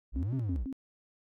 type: linear two-way sweep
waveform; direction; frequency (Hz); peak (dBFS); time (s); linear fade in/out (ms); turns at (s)
triangle; up then down; 44.54 to 135.7 to 44.54; -28; 0.12-0.67; 50; 0.35
type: tone bursts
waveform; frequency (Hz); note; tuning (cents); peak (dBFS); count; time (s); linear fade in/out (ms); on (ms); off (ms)
sine; 266.9; C4; +35; -34; 4; 0.16-0.727; 0; 69; 97
effects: none